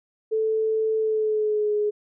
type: tone with pitch glide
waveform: sine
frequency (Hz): 439.3 to 418.7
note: A4 to G#4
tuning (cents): -3 to +14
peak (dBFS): -20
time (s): 0.31-1.91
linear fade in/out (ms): 20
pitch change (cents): -83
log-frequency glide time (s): 0.98-1.74
effects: none